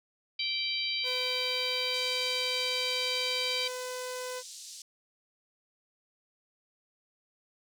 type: harmonic tone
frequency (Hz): 779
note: G5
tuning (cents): -11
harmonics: 3 / 4 / 5 / 6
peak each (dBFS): -35 / -35 / -35 / -35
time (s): 0.39-3.68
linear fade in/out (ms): 5
type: tone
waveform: sawtooth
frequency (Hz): 504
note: B4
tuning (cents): +35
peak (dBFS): -32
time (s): 1.03-4.43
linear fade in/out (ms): 50
type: band-pass noise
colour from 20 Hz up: pink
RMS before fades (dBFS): -46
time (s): 1.94-4.82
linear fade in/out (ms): 2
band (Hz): 4300 to 8600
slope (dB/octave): 24
effects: none

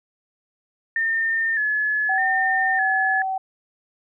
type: tone with vibrato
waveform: sine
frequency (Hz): 1760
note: A6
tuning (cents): 0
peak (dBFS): -19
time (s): 0.96-3.22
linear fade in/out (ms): 2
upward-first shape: square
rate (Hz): 0.82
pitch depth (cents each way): 51
type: tone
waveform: sine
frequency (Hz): 763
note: G5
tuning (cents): -47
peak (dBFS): -22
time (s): 2.09-3.38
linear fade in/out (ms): 5
effects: none

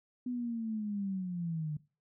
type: linear sweep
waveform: sine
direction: down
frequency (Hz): 250.7 to 147.9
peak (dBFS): -33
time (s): 0.26-1.77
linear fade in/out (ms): 5
effects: noise-tail reverb RT60 0.3 s tail -19 dB re dry

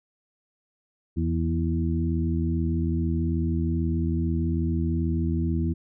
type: harmonic tone with a mistuned harmonic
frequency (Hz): 82.41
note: E2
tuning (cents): 0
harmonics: 1 / 2 / 3 / 4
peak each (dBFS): -25 / -28 / -30 / -31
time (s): 1.16-5.74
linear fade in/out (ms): 20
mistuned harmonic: 3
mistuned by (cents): -29
effects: none

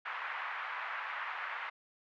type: band-pass noise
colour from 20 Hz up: pink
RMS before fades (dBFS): -40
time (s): 0.05-1.7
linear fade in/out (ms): 10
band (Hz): 960 to 2200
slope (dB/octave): 24
effects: none

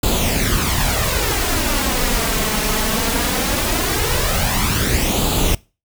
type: noise with flanger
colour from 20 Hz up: pink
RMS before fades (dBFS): -18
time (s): 0.03-5.55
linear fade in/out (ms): 5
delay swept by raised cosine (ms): 0.26 to 4.66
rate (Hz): 0.19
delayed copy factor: +0.6
effects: noise-tail reverb RT60 0.3 s tail -23 dB re dry

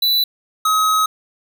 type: tone pair in turn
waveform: square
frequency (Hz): 3970 / 1271.6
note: B7 / D#6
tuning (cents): +8 / +37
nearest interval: octave + minor sixth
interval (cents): 1971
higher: first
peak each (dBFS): -14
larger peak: neither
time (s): 0.02-0.24 / 0.65-1.06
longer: second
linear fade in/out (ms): 5
effects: none

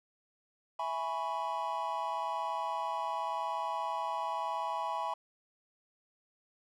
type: chord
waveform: triangle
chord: C# minor seventh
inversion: first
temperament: equal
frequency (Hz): 659.3 / 830.6 / 987.8 / 1108.7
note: E5 / G#5 / B5 / C#6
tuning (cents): 0 / 0 / 0 / 0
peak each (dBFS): -39 / -36 / -34 / -39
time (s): 0.79-5.14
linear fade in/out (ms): 5
effects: none

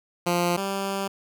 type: tone pair in turn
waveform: 10% pulse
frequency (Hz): 174.61 / 195.99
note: F3 / G3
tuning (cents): 0 / 0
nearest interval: major second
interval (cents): 200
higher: second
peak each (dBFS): -13 / -18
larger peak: first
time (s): 0.26-0.57 / 0.57-1.08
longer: second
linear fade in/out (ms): 10
effects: none

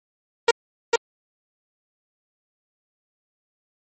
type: tone with echo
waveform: sawtooth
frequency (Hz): 466.2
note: A#4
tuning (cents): 0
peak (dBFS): -8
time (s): 0.48-0.51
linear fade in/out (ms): 5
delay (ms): 450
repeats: 1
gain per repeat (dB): -2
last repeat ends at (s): 0.96
effects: MP3 32 kbps

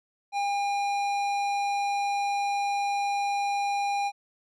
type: tone with tanh clipping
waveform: sine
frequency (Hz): 806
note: G5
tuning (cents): +48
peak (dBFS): -27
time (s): 0.32-4.12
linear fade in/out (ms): 50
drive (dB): 15
effects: none

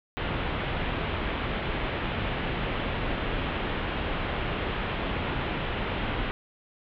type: low-pass noise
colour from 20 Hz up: pink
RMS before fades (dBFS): -30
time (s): 0.17-6.31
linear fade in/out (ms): 0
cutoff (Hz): 3400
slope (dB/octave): 48
effects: none

